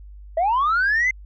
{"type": "linear sweep", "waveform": "sine", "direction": "up", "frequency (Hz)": [626, 2093], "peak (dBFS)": -15, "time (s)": [0.37, 1.11], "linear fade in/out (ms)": 5, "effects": ["tanh soft clip ceiling -14 dBFS", "added 50 Hz sine -38 dBFS peak until 1.25 s"]}